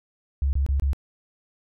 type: tone bursts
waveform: sine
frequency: 69 Hz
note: C#2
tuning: 7 cents flat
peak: -19 dBFS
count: 4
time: 0.42-0.932 s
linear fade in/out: 0 ms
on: 110 ms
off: 24 ms
effects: none